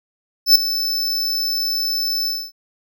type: tone with ADSR envelope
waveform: square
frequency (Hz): 5274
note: E8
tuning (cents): 0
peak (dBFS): -5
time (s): 0.46-2.52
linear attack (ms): 95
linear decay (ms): 4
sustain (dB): -14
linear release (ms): 250
effects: none